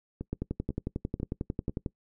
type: two click trains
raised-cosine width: 3 ms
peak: -18 / -22 dBFS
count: 18 / 4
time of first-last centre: 0.33-1.862 / 0.21-1.695 s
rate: 11.1 / 2.02 Hz
effects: noise-tail reverb RT60 0.1 s tail -22 dB re dry